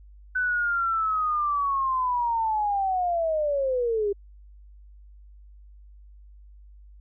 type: linear sweep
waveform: sine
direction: down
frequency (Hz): 1510 to 394.7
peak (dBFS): -22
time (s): 0.35-4.13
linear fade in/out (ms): 10
effects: added 50 Hz sine -46 dBFS peak until 7 s